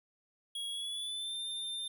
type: tone with pitch glide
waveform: square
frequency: 3318 to 3597 Hz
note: G#7 to A7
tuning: -2 to +37 cents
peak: -37 dBFS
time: 0.55-1.88 s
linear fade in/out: 5 ms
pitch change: +139 cents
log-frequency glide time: 0.69-1.37 s
effects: none